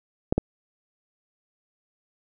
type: clicks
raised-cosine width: 2 ms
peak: -7 dBFS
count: 2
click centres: 0.325 / 0.38 s
effects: none